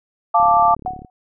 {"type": "chord", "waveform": "sine", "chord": "D minor", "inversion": "first", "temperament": "equal", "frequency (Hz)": [698.5, 880, 1174.7], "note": ["F5", "A5", "D6"], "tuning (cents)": [0, 0, 0], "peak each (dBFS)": -15, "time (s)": [0.34, 0.75], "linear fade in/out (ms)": 10}
{"type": "click train", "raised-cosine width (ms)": 3, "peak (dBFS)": -24, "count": 24, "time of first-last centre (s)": [0.4, 1.048], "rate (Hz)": 35.5}
{"type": "tone with exponential decay", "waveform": "sine", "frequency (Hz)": 740, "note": "F#5", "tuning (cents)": 0, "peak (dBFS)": -17, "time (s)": [0.86, 1.1], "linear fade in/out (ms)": 1, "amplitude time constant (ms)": 52}
{"effects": []}